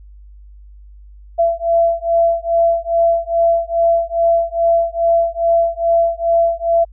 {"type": "beating tone pair", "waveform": "sine", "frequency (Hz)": [672, 674.4], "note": ["E5", "E5"], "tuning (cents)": [33, 39], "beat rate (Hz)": 2.4, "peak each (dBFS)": -15, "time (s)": [1.38, 6.85], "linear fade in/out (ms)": 20, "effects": ["added 50 Hz sine -37 dBFS peak until 6.92 s"]}